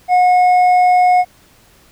sine tone with hard clipping, 725 Hz, F#5, 35 cents flat, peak -9 dBFS, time 0.08-1.25 s, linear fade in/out 50 ms, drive 4 dB, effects pink hiss -49 dBFS RMS until 1.91 s

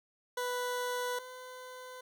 20% pulse tone pair in turn, 493.9 / 506.9 Hz, B4 / B4, 0 / +45 cents, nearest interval unison, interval 45 cents, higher second, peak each -28 / -40 dBFS, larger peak first, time 0.37-1.19 / 1.19-2.01 s, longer neither, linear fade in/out 5 ms, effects none

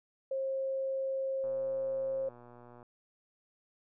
sine tone, 535 Hz, C5, 38 cents sharp, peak -31 dBFS, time 0.31-2.29 s, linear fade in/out 5 ms
click train, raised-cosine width 1 ms, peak -40 dBFS, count 169, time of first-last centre 1.44-2.828 s, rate 121 Hz
effects none

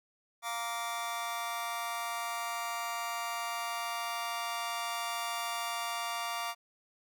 sawtooth chord, Bb major, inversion second, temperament just, 699.2 / 932.3 / 1165.4 Hz, F5 / Bb5 / D6, +2 / 0 / -14 cents, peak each -35 / -36 / -34 dBFS, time 0.42-6.55 s, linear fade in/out 50 ms, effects none

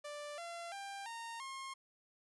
sawtooth tone with pitch steps, 588 / 683.3 / 794 / 922.7 / 1072.2 Hz, D5 / F5 / G5 / A#5 / C6, +2 / -38 / +22 / -18 / +42 cents, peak -40 dBFS, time 0.04-1.74 s, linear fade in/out 10 ms, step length 340 ms, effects resampled to 24000 Hz

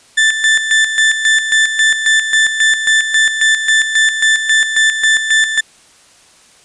35% pulse tone with tremolo, 1766 Hz, A6, 6 cents sharp, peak -6 dBFS, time 0.17-5.61 s, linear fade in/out 10 ms, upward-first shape square, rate 3.7 Hz, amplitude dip 60%, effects white hiss -46 dBFS RMS until 6.64 s + resampled to 22050 Hz

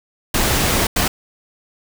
pink noise bursts at uneven times, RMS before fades -17 dBFS, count 2, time 0.34-0.87 / 0.96-1.08 s, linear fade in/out 5 ms, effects none

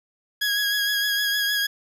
20% pulse tone with vibrato, 1657 Hz, G#6, 4 cents flat, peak -16 dBFS, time 0.41-1.67 s, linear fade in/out 10 ms, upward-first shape triangle, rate 6.5 Hz, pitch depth 30 cents each way, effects none

